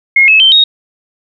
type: tone with pitch steps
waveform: sine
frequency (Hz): 2153 / 2590 / 3116 / 3749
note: C7 / E7 / G7 / A#7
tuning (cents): +49 / -31 / -11 / +9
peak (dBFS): -3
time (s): 0.16-0.64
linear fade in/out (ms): 5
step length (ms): 120
effects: none